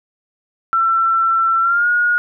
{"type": "tone with pitch glide", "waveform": "sine", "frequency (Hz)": [1344, 1440.5], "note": ["E6", "F#6"], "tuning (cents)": [33, -47], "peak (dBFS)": -12, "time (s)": [0.73, 2.18], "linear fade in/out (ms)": 0, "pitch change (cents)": 120, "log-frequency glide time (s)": [1.6, 1.88], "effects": []}